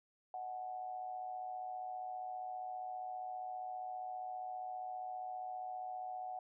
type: tone with amplitude modulation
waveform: sine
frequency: 740 Hz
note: F#5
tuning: in tune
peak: -38 dBFS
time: 0.34-6.39 s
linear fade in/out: 2 ms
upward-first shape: sine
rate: 115 Hz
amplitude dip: 60%
effects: none